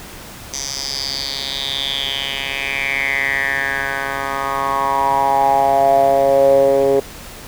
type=tone with band-pass filter sweep; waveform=10% pulse; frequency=137.3 Hz; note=C#3; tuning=16 cents flat; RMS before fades=-17 dBFS; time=0.53-7 s; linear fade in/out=5 ms; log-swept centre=5900 to 450 Hz; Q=6.5; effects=pink hiss -35 dBFS RMS until 7.47 s